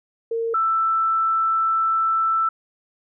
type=tone pair in turn; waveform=sine; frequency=457.9 / 1326.2 Hz; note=A#4 / E6; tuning=-31 / +10 cents; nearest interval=octave + tritone; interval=1841 cents; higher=second; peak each=-21 / -17 dBFS; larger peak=second; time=0.31-0.54 / 0.54-2.49 s; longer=second; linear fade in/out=5 ms; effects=none